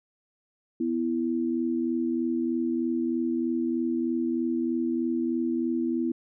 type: tone pair together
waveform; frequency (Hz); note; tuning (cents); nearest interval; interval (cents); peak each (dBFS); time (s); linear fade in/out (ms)
sine; 248.4 / 331.6; B3 / E4; +10 / +10; perfect fourth; 500; -27; 0.8-6.12; 5
effects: none